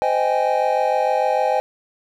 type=chord; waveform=triangle; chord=Ab major seventh; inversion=first; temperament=equal with one note detuned; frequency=515.5 / 622.3 / 784 / 830.6 Hz; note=C5 / Eb5 / G5 / Ab5; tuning=-26 / 0 / 0 / 0 cents; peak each=-20 dBFS; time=0.02-1.6 s; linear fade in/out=0 ms; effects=none